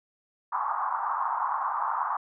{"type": "band-pass noise", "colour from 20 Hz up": "white", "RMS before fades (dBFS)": -29, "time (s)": [0.52, 2.17], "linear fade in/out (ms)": 5, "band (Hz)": [840, 1200], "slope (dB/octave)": 48, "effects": []}